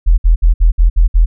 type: tone bursts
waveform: sine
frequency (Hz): 41.2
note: E1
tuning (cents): 0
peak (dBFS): -4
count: 7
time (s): 0.06-1.26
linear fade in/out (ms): 20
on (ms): 120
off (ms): 60
effects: none